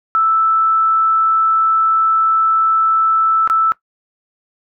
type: tone with dropouts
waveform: sine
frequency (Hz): 1318.5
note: E6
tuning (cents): 0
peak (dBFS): -10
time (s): 0.15-3.72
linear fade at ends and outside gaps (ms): 0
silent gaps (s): 3.475-3.499
effects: noise-tail reverb RT60 0.1 s tail -18 dB re dry